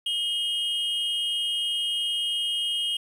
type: tone pair together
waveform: triangle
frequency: 2882 / 3205 Hz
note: F#7 / G7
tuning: -46 / +38 cents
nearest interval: major second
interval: 184 cents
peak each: -26 dBFS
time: 0.06-2.97 s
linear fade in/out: 5 ms
effects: 9-bit